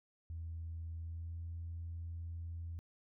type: tone with pitch glide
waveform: sine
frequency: 82.41 to 83.95 Hz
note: E2 to E2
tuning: 0 to +32 cents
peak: -40 dBFS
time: 0.3-2.79 s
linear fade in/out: 0 ms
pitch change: +32 cents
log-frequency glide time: 0.98-1.41 s
effects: tanh soft clip ceiling -36 dBFS